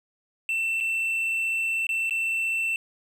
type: tone with dropouts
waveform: triangle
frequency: 2681 Hz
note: E7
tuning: 29 cents sharp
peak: -22 dBFS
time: 0.49-2.76 s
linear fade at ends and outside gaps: 1 ms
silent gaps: 0.803-0.808 / 1.868-1.891 / 2.096-2.108 s
effects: none